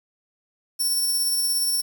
5% pulse tone with tremolo, 5440 Hz, F8, 46 cents flat, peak -14 dBFS, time 0.79-1.82 s, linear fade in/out 20 ms, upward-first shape sine, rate 17 Hz, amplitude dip 25%, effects 8-bit

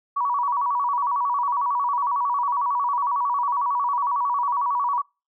sine tone with vibrato, 1046.5 Hz, C6, in tune, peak -20 dBFS, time 0.16-5.02 s, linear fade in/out 10 ms, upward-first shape square, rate 11 Hz, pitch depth 130 cents each way, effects noise-tail reverb RT60 0.3 s tail -26 dB re dry

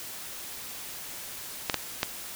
clicks, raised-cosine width 0.2 ms, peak -7 dBFS, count 3, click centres 1.698 / 1.743 / 2.031 s, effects white hiss -40 dBFS RMS until 2.35 s

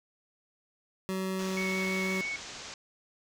25% pulse tone, 189 Hz, F#3, 37 cents sharp, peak -27 dBFS, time 1.09-2.21 s, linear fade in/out 0 ms
white low-pass noise, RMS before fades -44 dBFS, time 1.39-2.74 s, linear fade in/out 2 ms, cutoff 7000 Hz, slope 48 dB/octave
sine tone with vibrato, 2216 Hz, C#7, 1 cent flat, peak -32 dBFS, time 1.57-2.36 s, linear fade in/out 2 ms, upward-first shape sine, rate 6 Hz, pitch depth 10 cents each way
effects none

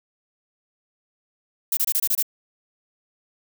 violet noise bursts, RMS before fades -21 dBFS, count 7, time 1.72-2.227 s, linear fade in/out 5 ms, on 51 ms, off 25 ms, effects none

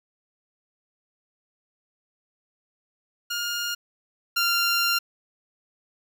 15% pulse tone pair in turn, 1416 / 1388.5 Hz, F6 / F6, +23 / -10 cents, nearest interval unison, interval 33 cents, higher first, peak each -20 / -14 dBFS, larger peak second, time 3.3-3.75 / 4.36-4.99 s, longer second, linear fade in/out 10 ms, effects none

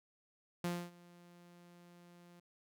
sawtooth tone with ADSR envelope, 174.5 Hz, F3, 1 cent flat, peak -30 dBFS, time 0.64-2.4 s, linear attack 4 ms, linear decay 260 ms, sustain -24 dB, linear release 6 ms, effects none

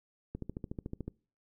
click train, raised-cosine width 3 ms, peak -25 dBFS, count 11, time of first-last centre 0.35-1.08 s, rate 13.7 Hz, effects noise-tail reverb RT60 0.4 s tail -24 dB re dry

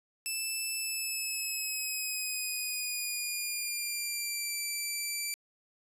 10% pulse tone with pitch glide, 2637 to 2336 Hz, E7 to D7, 0 to -10 cents, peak -24 dBFS, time 0.26-5.34 s, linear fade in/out 0 ms, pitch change -210 cents, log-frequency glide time 0.77-4.59 s, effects resampled to 32000 Hz

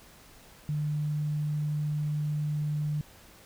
sine tone, 150 Hz, D3, 37 cents sharp, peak -27 dBFS, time 0.69-3.01 s, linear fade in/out 0 ms, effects pink hiss -54 dBFS RMS until 3.45 s

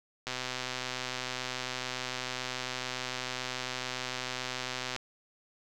click train, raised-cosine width 0.2 ms, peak -17 dBFS, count 597, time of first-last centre 0.27-4.963 s, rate 127 Hz, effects none

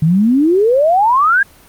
sine exponential sweep, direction up, 150 to 1661.2 Hz, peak -8 dBFS, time 0.02-1.43 s, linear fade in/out 5 ms, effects pink hiss -44 dBFS RMS until 1.68 s + Opus 32 kbps

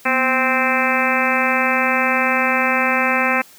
harmonic tone with a mistuned harmonic, 260.6 Hz, C4, 7 cents flat, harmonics 1 / 2 / 3 / 4 / 5 / 6 / 7 / 8 / 9 / 10, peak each -24 / -24 / -24 / -24 / -24 / -24 / -24 / -24 / -24 / -24 dBFS, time 0.05-3.42 s, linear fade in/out 10 ms, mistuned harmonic 1, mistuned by -100 cents, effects white hiss -46 dBFS RMS until 3.58 s + high-pass 100 Hz 12 dB/octave

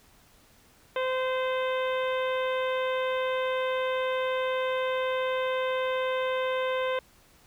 harmonic tone, 516 Hz, C5, 24 cents flat, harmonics 1 / 2 / 3 / 4 / 5 / 6 / 7, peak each -27 / -33 / -37 / -39 / -41 / -43 / -44 dBFS, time 0.96-6.99 s, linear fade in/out 2 ms, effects pink hiss -59 dBFS RMS until 7.46 s

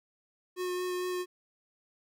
square tone with vibrato, 362.3 Hz, F#4, 36 cents flat, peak -32 dBFS, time 0.56-1.26 s, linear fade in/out 50 ms, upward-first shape sine, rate 4.4 Hz, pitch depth 10 cents each way, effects 12-bit

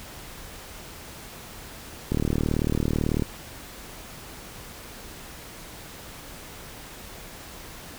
click train, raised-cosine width 3 ms, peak -11 dBFS, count 43, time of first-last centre 2.12-3.222 s, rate 38.1 Hz, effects pink hiss -42 dBFS RMS until 7.98 s

